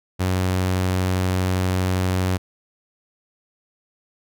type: tone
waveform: sawtooth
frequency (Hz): 92.5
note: F#2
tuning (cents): 0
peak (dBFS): -15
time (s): 0.19-2.38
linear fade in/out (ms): 20
effects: none